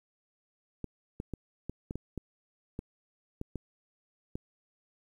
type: clicks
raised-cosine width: 3 ms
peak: -23 dBFS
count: 11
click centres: 0.843 / 1.201 / 1.337 / 1.696 / 1.909 / 1.956 / 2.177 / 2.791 / 3.414 / 3.557 / 4.355 s
effects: 10-bit